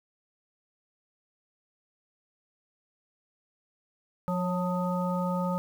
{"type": "harmonic tone with a mistuned harmonic", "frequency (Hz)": 178.5, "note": "F3", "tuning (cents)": 38, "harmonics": [1, 3, 5, 7], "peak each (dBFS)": [-28, -33, -35, -36], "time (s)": [4.28, 5.58], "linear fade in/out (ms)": 0, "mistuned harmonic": 3, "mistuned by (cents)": 37, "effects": ["9-bit"]}